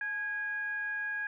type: tone with frequency modulation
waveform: sine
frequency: 1649 Hz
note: G#6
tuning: 13 cents flat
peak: -32 dBFS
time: 0.01-1.27 s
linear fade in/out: 2 ms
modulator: 788 Hz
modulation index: 0.3
effects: none